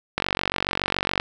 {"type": "click train", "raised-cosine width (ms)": 0.3, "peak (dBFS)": -5, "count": 49, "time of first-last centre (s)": [0.18, 1.199], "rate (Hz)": 47.1, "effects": []}